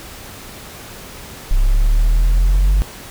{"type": "exponential sweep", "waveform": "sine", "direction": "up", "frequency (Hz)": [32.51, 49], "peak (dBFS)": -7, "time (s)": [1.51, 2.82], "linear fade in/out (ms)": 0, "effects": ["tanh soft clip ceiling -9 dBFS", "pink hiss -35 dBFS RMS until 3.1 s"]}